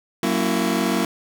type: chord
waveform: sawtooth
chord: F# dominant seventh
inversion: none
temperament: just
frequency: 185 / 231.2 / 277.5 / 333 Hz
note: F#3 / A#3 / C#4 / E4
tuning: 0 / -14 / +2 / +18 cents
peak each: -21 / -19 / -23 / -20 dBFS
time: 0.23-1.05 s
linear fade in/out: 2 ms
effects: none

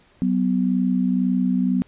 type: tone pair together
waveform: sine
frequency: 188 / 250 Hz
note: F#3 / B3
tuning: +28 / +21 cents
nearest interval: perfect fourth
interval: 493 cents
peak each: -20 dBFS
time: 0.22-1.82 s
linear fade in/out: 0 ms
effects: pink hiss -56 dBFS RMS until 1.87 s + resampled to 8000 Hz

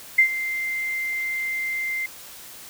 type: tone with ADSR envelope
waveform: sine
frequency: 2088 Hz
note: C7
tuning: 4 cents flat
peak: -10 dBFS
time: 0.18-2.06 s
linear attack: 9 ms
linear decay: 88 ms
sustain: -14 dB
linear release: 3 ms
effects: white hiss -42 dBFS RMS until 2.69 s

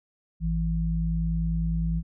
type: tone pair together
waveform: sine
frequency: 55 / 164.81 Hz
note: A1 / E3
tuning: 0 / 0 cents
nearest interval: octave + perfect fifth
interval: 1900 cents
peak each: -26 dBFS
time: 0.4-2.03 s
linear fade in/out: 50 ms
effects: none

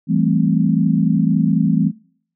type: chord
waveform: sine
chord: A minor seventh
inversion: second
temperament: equal with one note detuned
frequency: 166.06 / 196 / 220 / 261.6 Hz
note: E3 / G3 / A3 / C4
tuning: +13 / 0 / 0 / 0 cents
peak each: -17 / -19 / -19 / -20 dBFS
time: 0.07-1.92 s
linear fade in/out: 50 ms
effects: noise-tail reverb RT60 0.6 s tail -25 dB re dry

